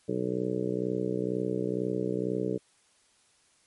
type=harmonic tone; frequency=62.1 Hz; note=B1; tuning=10 cents sharp; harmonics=2 / 3 / 4 / 5 / 6 / 7 / 8 / 9; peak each=-38 / -34 / -42 / -34 / -35 / -32 / -40 / -41 dBFS; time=0.08-2.58 s; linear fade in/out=10 ms; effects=white hiss -65 dBFS RMS until 3.66 s + MP3 48 kbps